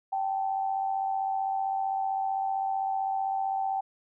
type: tone pair together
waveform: sine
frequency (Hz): 775.4 / 871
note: G5 / A5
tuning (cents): -19 / -18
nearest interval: major second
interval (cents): 201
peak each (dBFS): -27 / -35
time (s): 0.12-3.81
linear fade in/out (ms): 10
effects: none